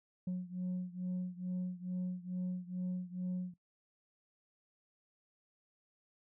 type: beating tone pair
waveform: sine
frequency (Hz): 180.8 / 183.1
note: F#3 / F#3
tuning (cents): -40 / -18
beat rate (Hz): 2.3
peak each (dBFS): -36 / -38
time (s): 0.27-3.54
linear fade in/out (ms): 5
effects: noise-tail reverb RT60 0.1 s tail -18 dB re dry + tanh soft clip ceiling -33 dBFS